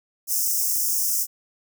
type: high-pass noise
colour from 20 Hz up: white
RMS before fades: -23 dBFS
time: 0.27-1.27 s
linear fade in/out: 50 ms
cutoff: 5200 Hz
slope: 96 dB/octave
effects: none